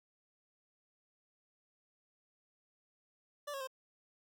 25% pulse tone with pitch steps, 583 / 547 / 525 Hz, D5 / C#5 / C5, -13 / -23 / +6 cents, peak -36 dBFS, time 3.47-3.674 s, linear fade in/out 10 ms, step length 68 ms, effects none

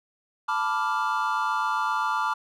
triangle chord, B half-diminished seventh, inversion third, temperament equal, 880 / 987.8 / 1174.7 / 1396.9 Hz, A5 / B5 / D6 / F6, 0 / 0 / 0 / 0 cents, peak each -27 / -28 / -26 / -28 dBFS, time 0.48-2.34 s, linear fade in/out 10 ms, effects none

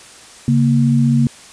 sine tone pair together, 137.92 / 233.1 Hz, C#3 / A#3, -8 / 0 cents, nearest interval major sixth, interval 908 cents, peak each -13 dBFS, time 0.48-1.27 s, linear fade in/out 2 ms, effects white hiss -40 dBFS RMS until 1.52 s + resampled to 22050 Hz

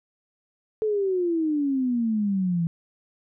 sine exponential sweep, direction down, 440 to 164.1 Hz, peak -21 dBFS, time 0.82-2.67 s, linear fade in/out 0 ms, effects none

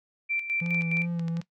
sine tone with tremolo, 2349 Hz, D7, in tune, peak -26 dBFS, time 0.29-1.06 s, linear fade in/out 20 ms, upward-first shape square, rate 4.8 Hz, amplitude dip 65%
triangle tone with vibrato, 168.9 Hz, E3, 42 cents sharp, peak -25 dBFS, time 0.61-1.41 s, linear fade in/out 10 ms, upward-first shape sine, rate 2.6 Hz, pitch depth 31 cents each way
clicks, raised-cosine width 0.2 ms, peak -26 dBFS, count 8, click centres 0.662 / 0.746 / 0.82 / 0.97 / 1.195 / 1.282 / 1.37 / 1.415 s
effects noise-tail reverb RT60 0.1 s tail -17 dB re dry

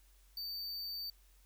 square tone, 4592 Hz, D8, 40 cents flat, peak -40 dBFS, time 0.37-1.1 s, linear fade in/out 2 ms, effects added 46 Hz sine -62 dBFS peak until 1.45 s + white hiss -70 dBFS RMS until 1.45 s

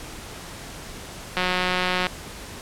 click train, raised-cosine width 0.3 ms, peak -7 dBFS, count 128, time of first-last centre 1.37-2.068 s, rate 182 Hz, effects pink hiss -38 dBFS RMS until 2.61 s + low-pass 11000 Hz 12 dB/octave

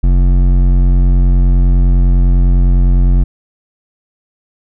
sine tone with hard clipping, 44.93 Hz, F1, 50 cents sharp, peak -8 dBFS, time 0.03-3.24 s, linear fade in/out 10 ms, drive 11 dB, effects none

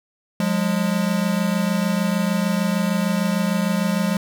square tone pair together, 179.2 / 205.8 Hz, F3 / G#3, +45 / -16 cents, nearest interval major second, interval 239 cents, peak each -22 dBFS, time 0.4-4.17 s, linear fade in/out 2 ms, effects none

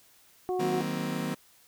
harmonic tone, 366.1 Hz, F#4, 18 cents flat, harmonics 1 / 2 / 3, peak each -28 / -33 / -45 dBFS, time 0.49-0.81 s, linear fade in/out 0 ms
35% pulse chord, C half-diminished seventh, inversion first, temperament just, 156.98 / 188.37 / 235.5 / 261.6 Hz, Eb3 / Gb3 / Bb3 / C4, +16 / +31 / +18 / 0 cents, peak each -34 dBFS, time 0.59-1.35 s, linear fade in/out 10 ms
effects white hiss -60 dBFS RMS until 1.67 s

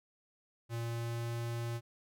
square tone with pitch glide, 116.54 to 117.35 Hz, A#2 to A#2, 0 to +12 cents, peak -36 dBFS, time 0.69-1.81 s, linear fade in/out 50 ms, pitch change +12 cents, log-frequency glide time 0.79-1.32 s, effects none

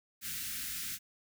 white band-stop noise, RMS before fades -39 dBFS, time 0.21-0.99 s, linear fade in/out 50 ms, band 280 to 1400 Hz, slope 48 dB/octave, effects none

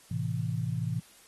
sine chord, A minor, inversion none, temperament equal, 110 / 130.81 / 164.81 Hz, A2 / C3 / E3, 0 / 0 / 0 cents, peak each -33 dBFS, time 0.11-1 s, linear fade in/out 5 ms, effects white hiss -57 dBFS RMS until 1.27 s + AAC 32 kbps

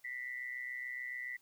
sine tone with amplitude modulation, 1975.5 Hz, B6, in tune, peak -36 dBFS, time 0.04-1.37 s, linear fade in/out 10 ms, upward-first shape sine, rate 127 Hz, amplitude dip 70%, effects white hiss -70 dBFS RMS until 1.41 s

